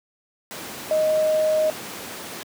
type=tone in noise; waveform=sine; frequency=622.3 Hz; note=D#5; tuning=in tune; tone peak=-17 dBFS; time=0.91-1.7 s; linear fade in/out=0 ms; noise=pink; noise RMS=-34 dBFS; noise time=0.51-2.43 s; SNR=+14 dB; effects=high-pass 200 Hz 12 dB/octave